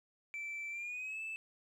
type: tone with pitch glide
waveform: sine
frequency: 2330 to 2630 Hz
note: D7 to E7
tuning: -14 to -5 cents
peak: -37 dBFS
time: 0.34-1.36 s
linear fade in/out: 0 ms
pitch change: +209 cents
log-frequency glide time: 0.7-1.21 s
effects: tanh soft clip ceiling -38 dBFS + 12-bit